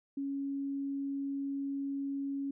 sine tone, 277.2 Hz, C#4, in tune, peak -33 dBFS, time 0.17-2.51 s, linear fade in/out 5 ms, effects none

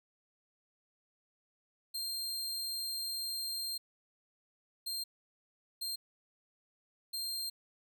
sawtooth tone bursts at uneven times, 4186 Hz, C8, in tune, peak -33 dBFS, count 4, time 1.94-3.78 / 4.86-5.04 / 5.81-5.96 / 7.13-7.5 s, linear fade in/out 10 ms, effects none

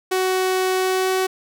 sawtooth tone with pitch glide, 373.4 to 375.8 Hz, F#4 to F#4, +16 to +27 cents, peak -14 dBFS, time 0.11-1.27 s, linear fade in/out 10 ms, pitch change +11 cents, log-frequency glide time 0.75-1.1 s, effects none

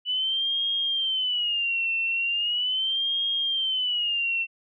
sine tone with vibrato, 2960 Hz, F#7, in tune, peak -23 dBFS, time 0.05-4.47 s, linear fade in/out 50 ms, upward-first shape sine, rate 0.39 Hz, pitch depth 160 cents each way, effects none

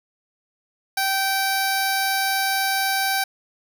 10% pulse tone with notch filter, 776 Hz, G5, 18 cents flat, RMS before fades -22 dBFS, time 0.97-3.24 s, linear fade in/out 5 ms, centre 2900 Hz, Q 1.5, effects none

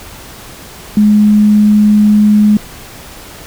sine tone, 210 Hz, G#3, 19 cents sharp, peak -4 dBFS, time 0.97-2.57 s, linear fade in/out 2 ms, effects pink hiss -32 dBFS RMS until 3.46 s

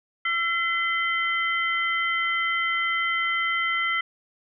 sine tone cluster, 1349 / 2038 / 3105 Hz, E6 / C7 / G7, +40 / -46 / -17 cents, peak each -27 / -24 / -32 dBFS, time 0.25-4.01 s, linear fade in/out 5 ms, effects none

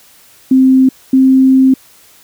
sine tone pair in turn, 261.8 / 263.3 Hz, C4 / C4, +1 / +11 cents, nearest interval unison, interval 10 cents, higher second, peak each -4 dBFS, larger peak neither, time 0.51-0.89 / 1.13-1.74 s, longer second, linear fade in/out 5 ms, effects white hiss -44 dBFS RMS until 2.23 s

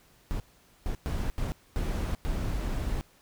brown noise bursts at uneven times, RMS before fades -30 dBFS, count 6, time 0.31-0.4 / 0.86-0.95 / 1.06-1.3 / 1.38-1.52 / 1.76-2.15 / 2.25-3.01 s, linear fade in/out 0 ms, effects pink hiss -61 dBFS RMS until 3.21 s

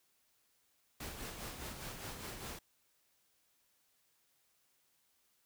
pink noise with tremolo, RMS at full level -44 dBFS, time 1-2.59 s, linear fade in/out 5 ms, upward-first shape sine, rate 4.9 Hz, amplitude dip 45%, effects white hiss -75 dBFS RMS until 5.45 s

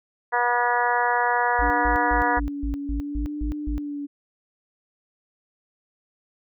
harmonic tone, 242 Hz, B3, 35 cents flat, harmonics 2 / 3 / 4 / 5 / 6 / 7 / 8, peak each -29 / -25 / -23 / -30 / -29 / -27 / -31 dBFS, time 0.32-2.4 s, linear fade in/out 20 ms
sine tone bursts, 53 Hz, G#1, 36 cents sharp, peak -24 dBFS, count 9, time 1.59-3.78 s, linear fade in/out 0 ms, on 110 ms, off 150 ms
sine tone with vibrato, 290.4 Hz, D4, 19 cents flat, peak -28 dBFS, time 1.61-4.07 s, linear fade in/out 20 ms, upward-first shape sine, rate 0.66 Hz, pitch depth 44 cents each way
effects none

